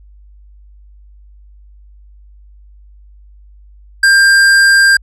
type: tone with tanh clipping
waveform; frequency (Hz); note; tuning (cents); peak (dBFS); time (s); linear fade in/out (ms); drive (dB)
sine; 1594; G6; +28; -7; 4.03-4.97; 5; 17
effects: added 50 Hz sine -38 dBFS peak until 5.02 s + resampled to 24000 Hz